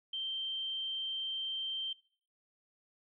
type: tone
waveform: sine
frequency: 3136 Hz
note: G7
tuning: in tune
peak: -35 dBFS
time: 0.13-1.93 s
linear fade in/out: 5 ms
effects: noise-tail reverb RT60 0.5 s tail -20 dB re dry